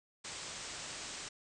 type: low-pass noise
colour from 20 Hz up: white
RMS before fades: -45 dBFS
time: 0.24-1.29 s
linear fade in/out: 10 ms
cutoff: 8500 Hz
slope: 96 dB/octave
effects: none